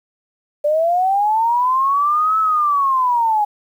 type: linear two-way sweep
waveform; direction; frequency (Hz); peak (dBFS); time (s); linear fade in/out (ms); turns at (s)
sine; up then down; 581 to 1309 to 821; -13; 0.64-3.45; 10; 2.39
effects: 8-bit